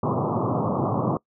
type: band-pass noise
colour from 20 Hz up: pink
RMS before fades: -24 dBFS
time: 0.03-1.17 s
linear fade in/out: 2 ms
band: 100 to 1200 Hz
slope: 96 dB/octave
effects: noise-tail reverb RT60 0.1 s tail -23 dB re dry